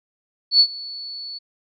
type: tone with ADSR envelope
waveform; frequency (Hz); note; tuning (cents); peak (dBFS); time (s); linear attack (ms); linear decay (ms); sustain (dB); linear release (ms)
sine; 4435; C#8; 0; -8; 0.51-1.39; 89; 68; -22; 18
effects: none